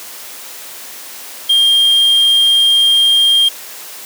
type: tone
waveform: triangle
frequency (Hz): 3208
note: G7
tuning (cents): +39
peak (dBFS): -6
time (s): 1.49-3.49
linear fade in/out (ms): 10
effects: white hiss -31 dBFS RMS until 4.05 s + high-pass 300 Hz 12 dB/octave